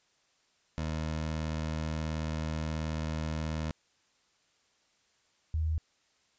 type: tone pair in turn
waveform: 20% pulse / sine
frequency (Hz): 78.6 / 79.1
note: D#2 / D#2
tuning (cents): +18 / +29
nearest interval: unison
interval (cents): 11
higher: second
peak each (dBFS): -27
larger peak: neither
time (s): 0.78-3.71 / 5.54-5.78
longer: first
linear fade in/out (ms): 0
effects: white hiss -70 dBFS RMS until 6.38 s + resampled to 16000 Hz